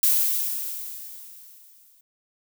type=noise with exponential decay; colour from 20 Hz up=violet; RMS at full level=-18 dBFS; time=0.03-2.01 s; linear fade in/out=2 ms; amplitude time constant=430 ms; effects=none